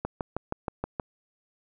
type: click train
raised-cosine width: 1 ms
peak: -15 dBFS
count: 7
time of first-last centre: 0.05-0.998 s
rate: 6.33 Hz
effects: none